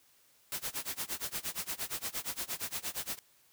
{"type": "noise with tremolo", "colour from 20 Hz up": "white", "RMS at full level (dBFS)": -35, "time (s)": [0.52, 3.19], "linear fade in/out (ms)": 0, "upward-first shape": "sine", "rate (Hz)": 8.6, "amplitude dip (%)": 95, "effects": ["white hiss -66 dBFS RMS until 3.52 s"]}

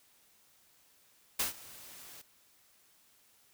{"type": "noise with ADSR envelope", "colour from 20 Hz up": "white", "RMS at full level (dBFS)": -30, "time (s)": [1.39, 2.22], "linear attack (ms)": 8, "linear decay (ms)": 130, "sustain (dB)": -21, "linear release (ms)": 9, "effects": ["white hiss -66 dBFS RMS until 3.53 s"]}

